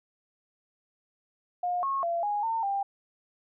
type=tone with pitch steps; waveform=sine; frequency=713 / 1090 / 682 / 826 / 905 / 794 Hz; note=F5 / C#6 / F5 / G#5 / A5 / G5; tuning=+36 / -29 / -41 / -10 / +48 / +22 cents; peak=-26 dBFS; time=1.63-2.83 s; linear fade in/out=5 ms; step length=200 ms; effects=none